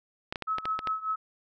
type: clicks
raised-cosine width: 0.3 ms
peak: -16 dBFS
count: 7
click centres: 0.325 / 0.358 / 0.423 / 0.584 / 0.655 / 0.791 / 0.873 s
type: tone with tremolo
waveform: sine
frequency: 1291 Hz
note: E6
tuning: 37 cents flat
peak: -25 dBFS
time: 0.47-1.16 s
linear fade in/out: 10 ms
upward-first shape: triangle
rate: 5.1 Hz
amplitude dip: 90%
effects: none